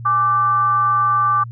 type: tone with frequency modulation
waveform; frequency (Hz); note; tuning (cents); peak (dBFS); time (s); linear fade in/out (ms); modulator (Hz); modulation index
sine; 1174.7; D6; 0; -13; 0.05-1.44; 10; 343; 0.35
effects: added 117 Hz sine -29 dBFS peak until 1.51 s